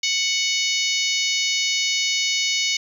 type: harmonic tone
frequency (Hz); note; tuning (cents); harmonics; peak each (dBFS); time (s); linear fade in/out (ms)
740; F#5; 0; 3 / 4 / 5 / 6 / 7 / 8 / 9; -25 / -26 / -27 / -28 / -28 / -29 / -30; 0.03-2.77; 5
effects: 8-bit